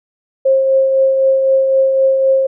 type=tone with tremolo; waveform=sine; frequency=534 Hz; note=C5; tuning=35 cents sharp; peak=-7 dBFS; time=0.45-2.47 s; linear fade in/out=10 ms; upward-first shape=triangle; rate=3.9 Hz; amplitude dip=40%; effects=none